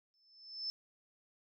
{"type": "tone with exponential growth", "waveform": "sine", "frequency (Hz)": 5270, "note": "E8", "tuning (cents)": -1, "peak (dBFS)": -34, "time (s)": [0.14, 0.7], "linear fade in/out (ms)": 0, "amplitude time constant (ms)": 120, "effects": []}